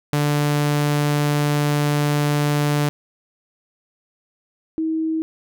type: tone pair in turn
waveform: sawtooth / sine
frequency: 146.83 / 319.7 Hz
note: D3 / D#4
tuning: 0 / +47 cents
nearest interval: octave + minor second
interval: 1347 cents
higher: second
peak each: -13 / -19 dBFS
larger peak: first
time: 0.13-2.89 / 4.78-5.22 s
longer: first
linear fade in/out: 0 ms
effects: none